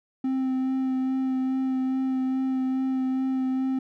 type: tone with vibrato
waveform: triangle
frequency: 261.6 Hz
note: C4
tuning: in tune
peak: -21 dBFS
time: 0.24-3.79 s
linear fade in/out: 5 ms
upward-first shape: sine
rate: 2.4 Hz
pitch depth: 13 cents each way
effects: none